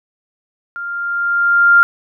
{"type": "tone with level ramp", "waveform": "sine", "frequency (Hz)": 1396.9, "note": "F6", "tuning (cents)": 0, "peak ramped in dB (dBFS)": [-23, -4], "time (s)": [0.76, 1.83], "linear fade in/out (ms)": 0, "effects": []}